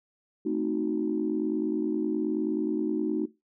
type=chord; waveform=sine; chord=A diminished seventh; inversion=none; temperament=equal with one note detuned; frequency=221.5 / 261.6 / 311.1 / 370 Hz; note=A3 / C4 / Eb4 / Gb4; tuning=+12 / 0 / 0 / 0 cents; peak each=-32 / -34 / -28 / -30 dBFS; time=0.45-3.26 s; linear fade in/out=10 ms; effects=noise-tail reverb RT60 0.2 s tail -17 dB re dry + tanh soft clip ceiling -16 dBFS